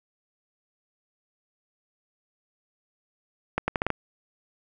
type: accelerating click train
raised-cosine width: 0.5 ms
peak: -9 dBFS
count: 6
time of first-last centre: 3.58-3.903 s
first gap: 100 ms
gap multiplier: 0.78
effects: none